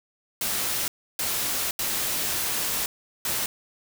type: noise bursts at uneven times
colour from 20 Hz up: white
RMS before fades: -27 dBFS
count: 4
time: 0.41-0.88 / 1.19-1.71 / 1.79-2.86 / 3.25-3.46 s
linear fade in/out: 2 ms
effects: none